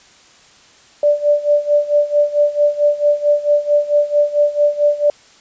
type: tone with tremolo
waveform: sine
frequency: 587 Hz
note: D5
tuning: 1 cent flat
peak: -8 dBFS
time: 1.03-5.1 s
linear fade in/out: 2 ms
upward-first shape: sine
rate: 4.5 Hz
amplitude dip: 85%
effects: white hiss -47 dBFS RMS until 5.4 s + resampled to 16000 Hz